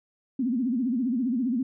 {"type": "tone with vibrato", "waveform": "sine", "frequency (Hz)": 246.9, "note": "B3", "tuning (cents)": 0, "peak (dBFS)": -23, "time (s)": [0.39, 1.63], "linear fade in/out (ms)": 5, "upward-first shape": "sine", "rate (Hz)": 15, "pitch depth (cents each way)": 170, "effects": []}